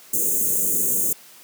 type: band-stop noise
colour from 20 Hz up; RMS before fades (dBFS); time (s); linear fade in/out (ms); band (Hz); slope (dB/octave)
white; -21; 0.13-1.13; 5; 530 to 6400; 96
effects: white hiss -47 dBFS RMS until 1.43 s + high-pass 150 Hz 12 dB/octave